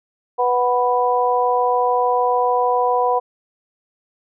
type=harmonic tone; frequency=246.9 Hz; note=B3; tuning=in tune; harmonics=2 / 3 / 4; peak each=-19 / -19 / -19 dBFS; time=0.38-3.2 s; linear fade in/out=20 ms; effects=none